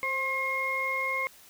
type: tone cluster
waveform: sine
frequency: 526 / 1068 / 2144 Hz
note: C5 / C6 / C7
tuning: +9 / +35 / +42 cents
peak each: -36 / -32 / -28 dBFS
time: 0.03-1.27 s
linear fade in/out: 0 ms
effects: tanh soft clip ceiling -19 dBFS + white hiss -54 dBFS RMS until 1.49 s